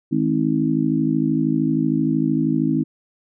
harmonic tone with a mistuned harmonic, 53 Hz, G#1, 36 cents sharp, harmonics 3 / 4 / 5 / 6, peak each -23 / -25 / -20 / -22 dBFS, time 0.11-2.84 s, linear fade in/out 20 ms, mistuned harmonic 3, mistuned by -31 cents, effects none

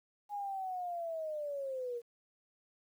sine linear sweep, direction down, 830.6 to 466.2 Hz, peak -36 dBFS, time 0.29-2.02 s, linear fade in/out 50 ms, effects 11-bit

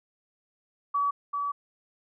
sine tone pair in turn, 1140 / 1144 Hz, C#6 / D6, +48 / -46 cents, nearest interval unison, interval 6 cents, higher second, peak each -23 / -27 dBFS, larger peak first, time 0.94-1.11 / 1.33-1.52 s, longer second, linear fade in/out 10 ms, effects none

